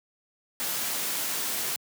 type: noise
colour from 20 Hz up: white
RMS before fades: -30 dBFS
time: 0.6-1.76 s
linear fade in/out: 0 ms
effects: high-pass 150 Hz 12 dB/octave